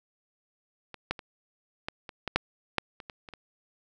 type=clicks; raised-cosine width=0.3 ms; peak=-25 / -12 / -25 / -16 / -24 / -15 / -6 / -8 / -26 / -24 / -28 / -27 dBFS; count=12; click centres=0.943 / 1.11 / 1.192 / 1.885 / 2.092 / 2.277 / 2.36 / 2.783 / 3.002 / 3.098 / 3.288 / 3.337 s; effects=none